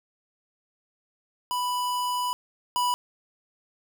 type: tone pair in turn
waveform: square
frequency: 989 / 983.8 Hz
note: B5 / B5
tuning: +2 / -7 cents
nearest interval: unison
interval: 9 cents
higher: first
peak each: -26 / -23 dBFS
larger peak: second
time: 1.51-2.33 / 2.76-2.94 s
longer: first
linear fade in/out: 0 ms
effects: none